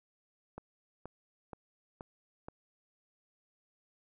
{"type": "click train", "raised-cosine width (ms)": 1, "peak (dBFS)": -29, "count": 5, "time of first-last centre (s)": [0.58, 2.485], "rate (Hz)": 2.1, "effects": []}